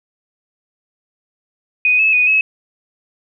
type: tone with pitch steps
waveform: sine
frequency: 2491 / 2595 / 2481 / 2574 Hz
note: D#7 / E7 / D#7 / E7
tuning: +1 / -28 / -6 / -42 cents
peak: -10 dBFS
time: 1.85-2.41 s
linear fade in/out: 2 ms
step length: 140 ms
effects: none